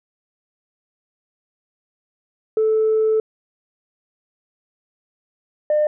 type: tone pair in turn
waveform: sine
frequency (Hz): 437.5 / 603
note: A4 / D5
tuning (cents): -10 / +46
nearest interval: tritone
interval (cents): 556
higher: second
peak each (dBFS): -13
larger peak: neither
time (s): 2.57-3.2 / 5.7-5.87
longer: first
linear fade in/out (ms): 2
effects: tanh soft clip ceiling -11 dBFS